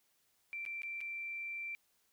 sine tone with dropouts, 2349 Hz, D7, in tune, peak -39 dBFS, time 0.53-1.75 s, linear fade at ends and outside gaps 0 ms, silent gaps 0.652-0.662 / 0.819-0.833 / 1.006-1.012 s, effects white hiss -75 dBFS RMS until 2.12 s

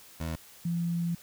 20% pulse / sine tone pair in turn, 80.9 / 170.53 Hz, E2 / F3, -32 / -41 cents, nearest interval octave + minor second, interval 1291 cents, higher second, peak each -27 dBFS, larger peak neither, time 0.2-0.36 / 0.65-1.15 s, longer second, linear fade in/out 5 ms, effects white hiss -53 dBFS RMS until 1.22 s

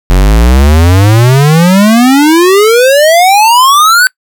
square exponential sweep, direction up, 43.65 to 1539 Hz, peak -3 dBFS, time 0.1-4.07 s, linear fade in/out 0 ms, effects noise-tail reverb RT60 0.1 s tail -24 dB re dry

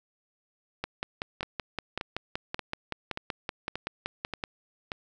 two click trains, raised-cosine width 0.3 ms, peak -15 / -17 dBFS, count 20 / 7, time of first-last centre 0.84-4.438 / 1.43-4.918 s, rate 5.28 / 1.72 Hz, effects none

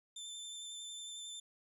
25% pulse tone with vibrato, 3548 Hz, A7, 14 cents sharp, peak -40 dBFS, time 0.16-1.4 s, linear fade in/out 5 ms, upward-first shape sine, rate 11 Hz, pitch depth 16 cents each way, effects none

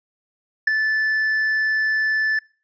triangle tone with ADSR envelope, 1749 Hz, A6, 11 cents flat, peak -7 dBFS, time 0.67-2.39 s, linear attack 8 ms, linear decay 4 ms, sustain -9 dB, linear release 4 ms, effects noise-tail reverb RT60 0.4 s tail -23 dB re dry + resampled to 16000 Hz

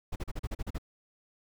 brown noise bursts, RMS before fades -33 dBFS, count 9, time 0.12-0.784 s, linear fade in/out 10 ms, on 40 ms, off 38 ms, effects none

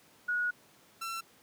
sine / sawtooth tone pair in turn, 1455 / 1346.9 Hz, F#6 / E6, -29 / +37 cents, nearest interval minor second, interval 134 cents, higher first, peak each -28 / -32 dBFS, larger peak first, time 0.28-0.51 / 1.01-1.21 s, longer first, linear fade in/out 10 ms, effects pink hiss -61 dBFS RMS until 1.42 s + high-pass 150 Hz 12 dB/octave

